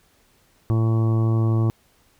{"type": "harmonic tone", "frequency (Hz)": 112.2, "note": "A2", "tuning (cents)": 34, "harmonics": [1, 2, 3, 4, 5, 6, 7, 8, 9, 10], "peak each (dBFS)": [-17, -29, -27, -38, -40, -41, -43, -44, -45, -38], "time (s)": [0.7, 1.7], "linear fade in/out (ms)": 0, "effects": ["pink hiss -60 dBFS RMS until 2.19 s"]}